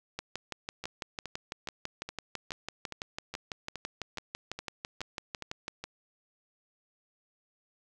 two click trains, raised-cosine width 0.2 ms, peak -21 / -18 dBFS, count 13 / 34, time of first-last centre 0.84-5.84 / 0.19-5.681 s, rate 2.4 / 6.01 Hz, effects none

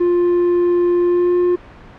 triangle tone with pitch glide, 351.1 to 355.2 Hz, F4 to F4, +9 to +29 cents, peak -10 dBFS, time 0-1.56 s, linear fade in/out 10 ms, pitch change +20 cents, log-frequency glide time 1.04-1.38 s, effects pink hiss -40 dBFS RMS until 1.98 s + low-pass 2000 Hz 12 dB/octave

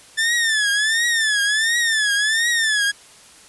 sawtooth tone with vibrato, 1760 Hz, A6, in tune, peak -13 dBFS, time 0.17-2.92 s, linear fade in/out 20 ms, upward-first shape triangle, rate 1.4 Hz, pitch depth 150 cents each way, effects white hiss -46 dBFS RMS until 3.48 s + resampled to 24000 Hz

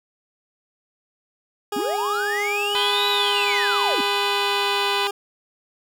20% pulse tone with pitch glide, 411.8 to 402.4 Hz, G#4 to G4, -15 to +45 cents, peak -19 dBFS, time 1.72-5.11 s, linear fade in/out 5 ms, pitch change -40 cents, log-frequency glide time 2.08-4.9 s
triangle linear two-way sweep, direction up then down, 225 to 3980 to 225 Hz, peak -22 dBFS, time 1.76-4.01 s, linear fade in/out 5 ms, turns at 3.09 s
harmonic tone, 499.2 Hz, B4, 19 cents sharp, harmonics 2 / 3 / 4 / 5 / 6 / 7 / 8 / 9, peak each -26 / -32 / -33 / -28 / -29 / -29 / -31 / -37 dBFS, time 2.75-5.07 s, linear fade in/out 0 ms
effects none

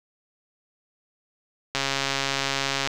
click train, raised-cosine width 0.2 ms, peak -7 dBFS, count 155, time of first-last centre 1.75-2.874 s, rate 137 Hz, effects none

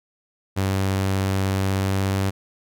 sawtooth tone with pitch glide, 96.4 to 97.07 Hz, G2 to G2, -28 to -16 cents, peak -16 dBFS, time 0.56-2.31 s, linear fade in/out 20 ms, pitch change +12 cents, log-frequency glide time 1.68-2.14 s, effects none

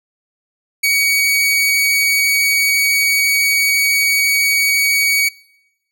sawtooth tone, 2253 Hz, C#7, 28 cents sharp, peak -9 dBFS, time 0.83-5.29 s, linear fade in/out 10 ms, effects noise-tail reverb RT60 1.0 s tail -26 dB re dry

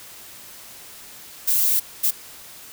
violet noise bursts at uneven times, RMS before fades -19 dBFS, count 2, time 1.47-1.8 / 2.03-2.11 s, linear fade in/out 10 ms, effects white hiss -42 dBFS RMS until 2.72 s

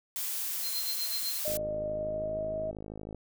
blue noise, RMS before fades -34 dBFS, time 0.16-1.57 s, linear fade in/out 0 ms
sine tone with tremolo, 4151 Hz, C8, 15 cents flat, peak -31 dBFS, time 0.62-1.4 s, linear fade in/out 50 ms, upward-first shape triangle, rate 8 Hz, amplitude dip 90%
sine tone with pitch glide, 610 to 631.5 Hz, D#5 to D#5, -34 to +26 cents, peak -31 dBFS, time 1.45-2.71 s, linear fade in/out 5 ms, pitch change +60 cents, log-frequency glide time 1.82-2.47 s
click train, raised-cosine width 2 ms, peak -28 dBFS, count 89, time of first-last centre 1.48-3.147 s, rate 52.8 Hz
effects none

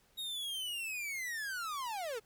45% pulse linear sweep, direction down, 3790 to 415.3 Hz, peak -37 dBFS, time 0.17-2.2 s, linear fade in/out 20 ms, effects pink hiss -69 dBFS RMS until 2.25 s

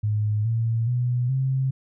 sine tone with pitch steps, 105.9 / 114.16 / 123.06 / 132.66 Hz, G#2 / A#2 / B2 / C3, +34 / -36 / -6 / +24 cents, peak -20 dBFS, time 0.03-1.71 s, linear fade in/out 10 ms, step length 420 ms, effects none

